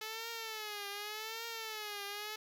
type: tone with vibrato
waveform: 5% pulse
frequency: 431.1 Hz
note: A4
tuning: 35 cents flat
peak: -29 dBFS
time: 0.01-2.36 s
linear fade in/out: 5 ms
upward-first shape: triangle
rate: 0.86 Hz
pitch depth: 130 cents each way
effects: none